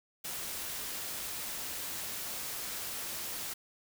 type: noise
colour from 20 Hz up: white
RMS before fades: -39 dBFS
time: 0.24-3.54 s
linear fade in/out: 10 ms
effects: none